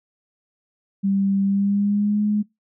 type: tone with pitch glide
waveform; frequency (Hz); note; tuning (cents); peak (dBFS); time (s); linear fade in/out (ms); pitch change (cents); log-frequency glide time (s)
sine; 196.4 to 209.3; G3 to G#3; +4 to +14; -17; 1.03-2.43; 20; +110; 1.44-2.22
effects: noise-tail reverb RT60 0.2 s tail -24 dB re dry